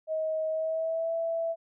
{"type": "tone with pitch glide", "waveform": "sine", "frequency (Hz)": [632, 661.9], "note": ["D#5", "E5"], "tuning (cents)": [27, 7], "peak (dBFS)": -27, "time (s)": [0.07, 1.56], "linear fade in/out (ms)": 50, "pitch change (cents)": 80, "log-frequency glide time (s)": [0.49, 1.13], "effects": []}